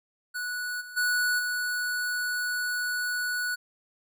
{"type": "tone with level steps", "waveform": "square", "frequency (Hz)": 1473, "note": "F#6", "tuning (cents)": -8, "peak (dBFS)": [-31, -41, -24, -28], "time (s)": [0.34, 3.56], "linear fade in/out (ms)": 20, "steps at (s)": [0.8, 0.96, 1.38], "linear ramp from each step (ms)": 20, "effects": []}